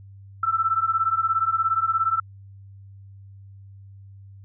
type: beating tone pair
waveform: sine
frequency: 1318.5 / 1335.5 Hz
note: E6 / E6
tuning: 0 / +22 cents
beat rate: 17 Hz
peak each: -23 / -22 dBFS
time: 0.43-2.2 s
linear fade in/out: 5 ms
effects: added 98 Hz sine -42 dBFS peak until 4.44 s